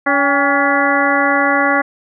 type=harmonic tone with a mistuned harmonic; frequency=282.8 Hz; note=C#4; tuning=35 cents sharp; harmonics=1 / 2 / 3 / 4 / 5 / 6 / 7; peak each=-19 / -19 / -19 / -19 / -19 / -19 / -19 dBFS; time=0.06-1.82 s; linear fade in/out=10 ms; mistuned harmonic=3; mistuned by=-79 cents; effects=none